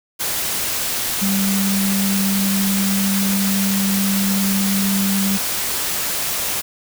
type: tone in noise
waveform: sine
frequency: 196 Hz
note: G3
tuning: in tune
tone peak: -17 dBFS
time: 1.21-5.38 s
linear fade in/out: 20 ms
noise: white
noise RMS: -22 dBFS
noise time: 0.19-6.62 s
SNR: +2 dB
effects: none